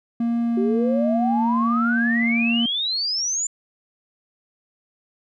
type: tone with vibrato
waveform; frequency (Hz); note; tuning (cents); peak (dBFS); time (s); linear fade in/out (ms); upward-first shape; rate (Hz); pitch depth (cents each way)
triangle; 233.1; A#3; 0; -17; 0.2-2.66; 5; triangle; 1.3; 11
type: exponential sweep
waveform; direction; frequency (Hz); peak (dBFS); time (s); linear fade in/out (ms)
sine; up; 370.5 to 7210; -21; 0.57-3.47; 5
effects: none